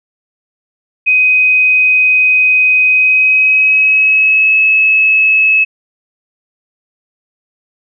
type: tone with pitch glide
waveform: sine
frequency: 2511 to 2585 Hz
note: D#7 to E7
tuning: +15 to -34 cents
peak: -6 dBFS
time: 1.06-5.65 s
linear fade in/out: 20 ms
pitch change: +51 cents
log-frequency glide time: 2.86-4.56 s
effects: none